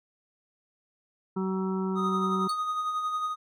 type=harmonic tone; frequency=189.2 Hz; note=F#3; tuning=39 cents sharp; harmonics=1 / 2 / 4 / 5 / 6 / 7; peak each=-28 / -32 / -48 / -39 / -47 / -41 dBFS; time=1.36-2.48 s; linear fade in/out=10 ms
type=tone with tremolo; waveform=triangle; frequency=1244.5 Hz; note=D#6; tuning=in tune; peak=-24 dBFS; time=1.95-3.36 s; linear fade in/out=50 ms; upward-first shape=sine; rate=11 Hz; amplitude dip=40%
type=tone with exponential decay; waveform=35% pulse; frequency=4435 Hz; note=C#8; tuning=in tune; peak=-29 dBFS; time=2.49-2.6 s; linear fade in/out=5 ms; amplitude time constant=22 ms
effects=none